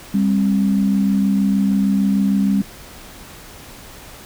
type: tone pair together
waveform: sine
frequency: 199.19 / 265.7 Hz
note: G3 / C4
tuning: +28 / +27 cents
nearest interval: perfect fourth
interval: 499 cents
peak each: -14 / -21 dBFS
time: 0.14-2.62 s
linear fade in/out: 5 ms
effects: pink hiss -39 dBFS RMS until 4.25 s